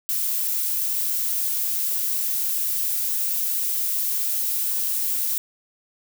violet noise, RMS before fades -24 dBFS, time 0.09-5.38 s, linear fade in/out 0 ms, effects none

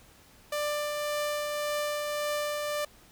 sawtooth tone with tremolo, 592 Hz, D5, 14 cents sharp, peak -24 dBFS, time 0.52-2.85 s, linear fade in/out 5 ms, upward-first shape triangle, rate 1.8 Hz, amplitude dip 30%, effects pink hiss -57 dBFS RMS until 3.11 s

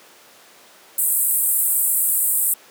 white band-pass noise, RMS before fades -19 dBFS, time 0.98-2.54 s, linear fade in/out 5 ms, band 7900 to 16000 Hz, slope 96 dB/octave, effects pink hiss -47 dBFS RMS until 2.7 s + high-pass 400 Hz 12 dB/octave

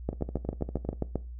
two click trains, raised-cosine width 2 ms, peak -23 / -15 dBFS, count 11 / 9, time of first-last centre 0.13-0.93 / 0.09-1.157 s, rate 12.5 / 7.5 Hz, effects noise-tail reverb RT60 0.3 s tail -19 dB re dry + added 60 Hz sine -38 dBFS peak until 1.39 s

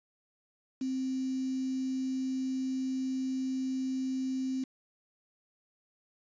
sine tone with quantisation, 261.6 Hz, C4, in tune, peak -30 dBFS, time 0.81-4.64 s, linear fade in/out 5 ms, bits 8, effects resampled to 16000 Hz

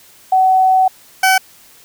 sine / 20% pulse tone pair in turn, 753 / 758.7 Hz, F#5 / F#5, +30 / +43 cents, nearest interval unison, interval 13 cents, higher second, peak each -8 / -4 dBFS, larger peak second, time 0.32-0.88 / 1.23-1.38 s, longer first, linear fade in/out 5 ms, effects white hiss -45 dBFS RMS until 1.84 s

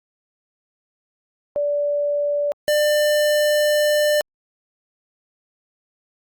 sine / square tone pair in turn, 581 / 596.6 Hz, D5 / D5, -19 / +27 cents, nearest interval unison, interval 46 cents, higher second, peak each -18 / -16 dBFS, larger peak second, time 1.56-2.52 / 2.68-4.21 s, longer second, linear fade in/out 0 ms, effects Opus 48 kbps

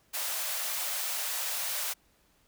white high-pass noise, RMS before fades -33 dBFS, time 0.13-1.94 s, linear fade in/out 20 ms, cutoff 520 Hz, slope 48 dB/octave, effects pink hiss -67 dBFS RMS until 2.47 s

